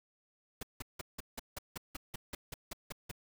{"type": "noise bursts", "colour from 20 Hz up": "pink", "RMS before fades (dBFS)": -41, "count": 14, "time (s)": [0.61, 3.114], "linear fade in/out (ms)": 5, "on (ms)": 21, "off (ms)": 170, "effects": []}